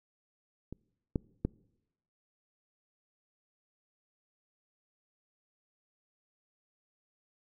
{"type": "clicks", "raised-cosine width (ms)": 3, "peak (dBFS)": [-28, -16, -16], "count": 3, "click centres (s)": [0.726, 1.158, 1.45], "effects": ["noise-tail reverb RT60 0.9 s tail -25 dB re dry"]}